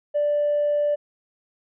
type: tone with tanh clipping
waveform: triangle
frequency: 587.3 Hz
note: D5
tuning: in tune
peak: -18 dBFS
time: 0.14-0.96 s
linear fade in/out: 20 ms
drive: 1 dB
effects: resampled to 8000 Hz